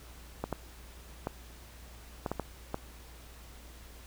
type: clicks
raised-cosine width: 1 ms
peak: -18 dBFS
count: 7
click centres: 0.44 / 0.527 / 1.271 / 2.262 / 2.316 / 2.397 / 2.744 s
effects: added 59 Hz sine -50 dBFS peak until 4.06 s + pink hiss -54 dBFS RMS until 4.06 s